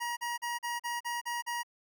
25% pulse tone bursts, 952 Hz, A#5, 36 cents sharp, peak -29 dBFS, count 8, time 0-1.633 s, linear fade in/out 20 ms, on 170 ms, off 39 ms, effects none

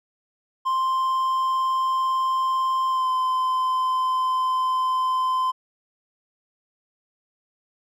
triangle tone with pitch glide, 1047 to 1030.8 Hz, C6 to C6, +1 to -26 cents, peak -18 dBFS, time 0.65-5.52 s, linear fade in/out 20 ms, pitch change -27 cents, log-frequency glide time 2.88-3.09 s, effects none

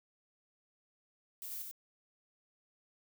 violet noise with echo, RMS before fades -44 dBFS, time 1.42-1.62 s, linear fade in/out 0 ms, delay 92 ms, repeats 1, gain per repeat -2 dB, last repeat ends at 1.712 s, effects none

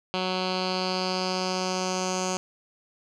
10% pulse tone with low-pass filter sweep, 185 Hz, F#3, in tune, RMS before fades -28 dBFS, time 0.14-2.37 s, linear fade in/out 0 ms, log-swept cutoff 3800 to 6600 Hz, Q 4.2, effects none

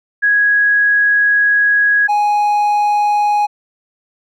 sine / triangle tone pair in turn, 1661.2 / 830.6 Hz, G#6 / G#5, 0 / 0 cents, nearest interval octave, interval 1200 cents, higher first, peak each -9 dBFS, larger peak neither, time 0.22-2.08 / 2.08-3.47 s, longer first, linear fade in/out 20 ms, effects none

